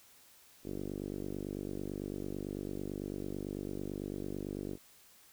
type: tone with low-pass filter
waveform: 5% pulse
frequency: 49 Hz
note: G1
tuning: in tune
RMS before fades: -40 dBFS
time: 0.63-4.78 s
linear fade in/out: 50 ms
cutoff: 350 Hz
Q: 2
effects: white hiss -61 dBFS RMS until 5.32 s